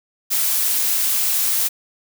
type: noise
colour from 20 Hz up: blue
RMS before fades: -19 dBFS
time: 0.3-1.69 s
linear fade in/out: 20 ms
effects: none